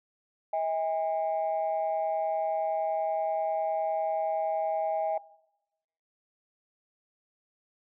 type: tone pair together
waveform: sine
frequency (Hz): 640.3 / 810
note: D#5 / G#5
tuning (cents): +49 / -43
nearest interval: major third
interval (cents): 408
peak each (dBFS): -28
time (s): 0.53-5.18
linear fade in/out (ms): 5
effects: noise-tail reverb RT60 0.9 s tail -20 dB re dry + tanh soft clip ceiling -21 dBFS